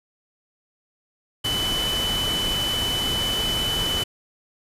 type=tone in noise; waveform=sine; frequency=3000 Hz; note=F#7; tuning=23 cents sharp; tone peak=-23 dBFS; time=1.44-4.04 s; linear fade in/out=10 ms; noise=pink; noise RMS=-28 dBFS; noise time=1.44-4.04 s; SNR=+2 dB; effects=resampled to 32000 Hz